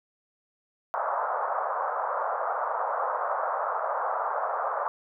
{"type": "band-pass noise", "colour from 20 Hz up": "white", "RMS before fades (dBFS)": -29, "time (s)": [0.94, 4.88], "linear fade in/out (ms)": 0, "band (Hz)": [530, 1300], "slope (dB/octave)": 48, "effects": []}